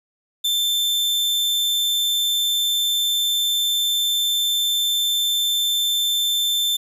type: tone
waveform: 40% pulse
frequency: 3550 Hz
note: A7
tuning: 15 cents sharp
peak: -17 dBFS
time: 0.44-6.77 s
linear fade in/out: 10 ms
effects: 9-bit